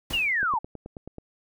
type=noise with exponential decay; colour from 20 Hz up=pink; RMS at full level=-32 dBFS; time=0.1-0.42 s; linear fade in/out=5 ms; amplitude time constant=68 ms
type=linear sweep; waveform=sine; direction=down; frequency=2928 to 816 Hz; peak=-22 dBFS; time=0.13-0.59 s; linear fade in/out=10 ms
type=click train; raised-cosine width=2 ms; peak=-25 dBFS; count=8; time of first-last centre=0.43-1.183 s; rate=9.29 Hz
effects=none